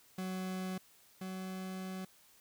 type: tone pair in turn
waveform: 40% pulse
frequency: 186.3 / 187.49 Hz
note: F#3 / F#3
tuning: +12 / +23 cents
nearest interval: unison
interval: 11 cents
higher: second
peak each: -36 / -39 dBFS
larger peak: first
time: 0.18-0.78 / 1.21-2.05 s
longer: second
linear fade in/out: 5 ms
effects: white hiss -64 dBFS RMS until 2.4 s